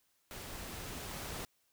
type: noise with level ramp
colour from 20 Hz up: pink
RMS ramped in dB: -46 to -42 dBFS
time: 0.31-1.45 s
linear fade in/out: 0 ms
effects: white hiss -75 dBFS RMS until 1.72 s